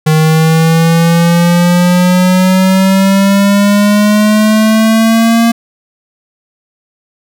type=exponential sweep; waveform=square; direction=up; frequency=155.56 to 232.3 Hz; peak=-6 dBFS; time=0.06-5.52 s; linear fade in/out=10 ms; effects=none